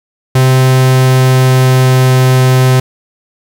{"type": "tone with pitch glide", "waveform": "45% pulse", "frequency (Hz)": [130, 129.03], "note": ["C3", "C3"], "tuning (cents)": [-11, -24], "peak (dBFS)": -5, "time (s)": [0.35, 2.8], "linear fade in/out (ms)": 5, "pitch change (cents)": -13, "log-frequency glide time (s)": [0.57, 2.22], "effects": ["7-bit"]}